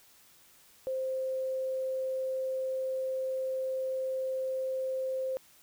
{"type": "tone", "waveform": "sine", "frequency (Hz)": 523.3, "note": "C5", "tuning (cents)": 0, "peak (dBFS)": -30, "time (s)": [0.87, 5.37], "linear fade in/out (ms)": 0, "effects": ["white hiss -60 dBFS RMS until 5.62 s"]}